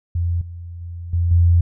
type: tone with level steps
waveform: sine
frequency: 86 Hz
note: F2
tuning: 26 cents flat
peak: -17 / -30 / -28 / -15 / -10 dBFS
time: 0.15-1.61 s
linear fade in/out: 5 ms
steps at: 0.41 / 0.81 / 1.13 / 1.31 s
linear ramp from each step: 5 ms
effects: none